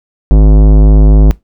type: tone with tanh clipping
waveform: sine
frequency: 51.91 Hz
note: G#1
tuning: in tune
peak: -3 dBFS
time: 0.31-1.31 s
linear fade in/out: 0 ms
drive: 18 dB
effects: noise-tail reverb RT60 0.2 s tail -21 dB re dry